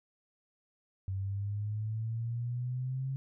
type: exponential sweep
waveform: sine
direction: up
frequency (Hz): 95 to 135.3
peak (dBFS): -32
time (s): 1.08-3.16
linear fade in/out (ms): 0
effects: none